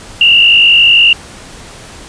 sine tone with frequency modulation, 2803 Hz, F7, 6 cents sharp, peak -3 dBFS, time 0.21-1.13 s, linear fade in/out 2 ms, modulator 51 Hz, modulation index 1.7, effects pink hiss -32 dBFS RMS until 2.08 s + resampled to 22050 Hz

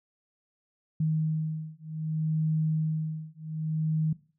sine beating tone pair, 156.7 / 157.34 Hz, D#3 / D#3, +13 / +20 cents, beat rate 0.64 Hz, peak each -29 dBFS, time 1-4.13 s, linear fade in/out 5 ms, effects noise-tail reverb RT60 0.4 s tail -19 dB re dry

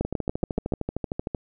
two click trains, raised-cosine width 2 ms, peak -14 / -11 dBFS, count 18 / 6, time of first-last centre 0.05-1.348 / 0.01-0.722 s, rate 13.1 / 7.02 Hz, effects none

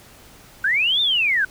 sine linear two-way sweep, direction up then down, 1480 to 3657 to 1480 Hz, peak -16 dBFS, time 0.64-1.45 s, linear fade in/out 5 ms, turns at 1.01 s, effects pink hiss -47 dBFS RMS until 1.5 s

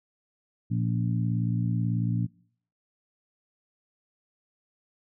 harmonic tone with a mistuned harmonic, 58.27 Hz, A#1, in tune, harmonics 2 / 3 / 4 / 5, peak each -26 / -29 / -35 / -37 dBFS, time 0.7-2.27 s, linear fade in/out 20 ms, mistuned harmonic 5, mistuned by -31 cents, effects noise-tail reverb RT60 0.6 s tail -24 dB re dry

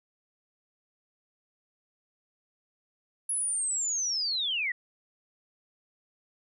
sine linear sweep, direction down, 10560 to 1864.7 Hz, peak -27 dBFS, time 3.29-4.72 s, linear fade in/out 5 ms, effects none

